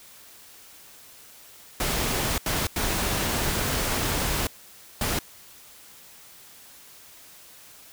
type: noise bursts at uneven times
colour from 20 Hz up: pink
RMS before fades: -26 dBFS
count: 4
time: 1.8-2.38 / 2.46-2.67 / 2.76-4.47 / 5.01-5.19 s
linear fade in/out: 2 ms
effects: white hiss -49 dBFS RMS until 7.92 s